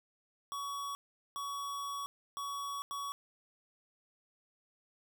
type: tone bursts at uneven times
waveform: square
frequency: 1125 Hz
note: C#6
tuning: 25 cents sharp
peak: -38 dBFS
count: 4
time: 0.52-0.95 / 1.36-2.06 / 2.37-2.82 / 2.91-3.12 s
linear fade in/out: 0 ms
effects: none